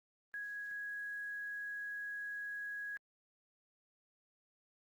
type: tone with quantisation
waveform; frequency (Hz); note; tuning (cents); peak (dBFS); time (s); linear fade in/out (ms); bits
sine; 1661.2; G#6; 0; -40; 0.34-2.97; 0; 11
effects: Opus 24 kbps